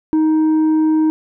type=tone with tanh clipping; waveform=sine; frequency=313.2 Hz; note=D#4; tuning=11 cents sharp; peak=-12 dBFS; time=0.13-1.1 s; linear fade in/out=0 ms; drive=4 dB; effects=none